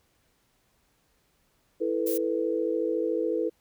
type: chord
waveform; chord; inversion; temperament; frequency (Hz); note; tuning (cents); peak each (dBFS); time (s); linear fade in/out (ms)
sine; E suspended fourth; none; equal; 329.6 / 440 / 493.9; E4 / A4 / B4; 0 / 0 / 0; -29; 1.8-3.5; 20
type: noise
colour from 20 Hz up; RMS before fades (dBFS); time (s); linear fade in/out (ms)
violet; -34; 2.06-2.18; 10
effects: pink hiss -69 dBFS RMS until 3.6 s